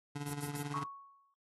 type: tone with tremolo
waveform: 25% pulse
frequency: 144.6 Hz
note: D3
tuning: 27 cents flat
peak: -32 dBFS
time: 0.15-0.84 s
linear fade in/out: 10 ms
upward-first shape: sine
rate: 18 Hz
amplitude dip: 60%
type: noise bursts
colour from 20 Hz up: violet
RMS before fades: -42 dBFS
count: 3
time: 0.26-0.623 s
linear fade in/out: 2 ms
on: 73 ms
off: 72 ms
type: tone with exponential decay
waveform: sine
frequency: 1108.7 Hz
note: C#6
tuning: in tune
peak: -34 dBFS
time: 0.74-1.34 s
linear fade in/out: 1 ms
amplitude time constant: 130 ms
effects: noise-tail reverb RT60 0.1 s tail -18 dB re dry + AAC 32 kbps